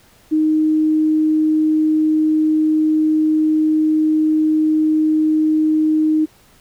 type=tone; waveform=sine; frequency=310.8 Hz; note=D#4; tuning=2 cents flat; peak=-12 dBFS; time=0.31-6.26 s; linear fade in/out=20 ms; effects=pink hiss -51 dBFS RMS until 6.6 s